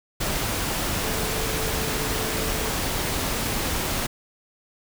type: tone in noise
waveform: sine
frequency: 440 Hz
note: A4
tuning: in tune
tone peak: -34 dBFS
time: 1.02-2.7 s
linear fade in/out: 10 ms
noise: pink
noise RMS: -26 dBFS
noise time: 0.2-4.07 s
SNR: -11 dB
effects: none